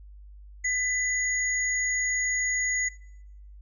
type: tone pair together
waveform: sine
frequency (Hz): 2000 / 6727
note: B6 / G#8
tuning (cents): +21 / +21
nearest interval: octave + major sixth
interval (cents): 2100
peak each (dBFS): -25 / -29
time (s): 0.64-2.89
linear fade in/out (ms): 10
effects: noise-tail reverb RT60 0.8 s tail -22 dB re dry + added 50 Hz sine -44 dBFS peak until 3.61 s